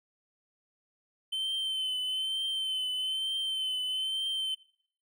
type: tone with vibrato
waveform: triangle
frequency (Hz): 3077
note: G7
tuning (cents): -33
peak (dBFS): -28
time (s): 1.32-4.55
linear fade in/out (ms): 10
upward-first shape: triangle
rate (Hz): 1.1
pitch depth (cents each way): 39
effects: noise-tail reverb RT60 0.6 s tail -22 dB re dry